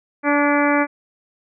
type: harmonic tone with a mistuned harmonic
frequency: 289.8 Hz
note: D4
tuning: 23 cents flat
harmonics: 1 / 2 / 3 / 4 / 5 / 6 / 7 / 8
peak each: -18 / -21 / -23 / -24 / -25 / -26 / -26 / -27 dBFS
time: 0.23-0.87 s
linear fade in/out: 50 ms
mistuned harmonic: 6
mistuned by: -26 cents
effects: none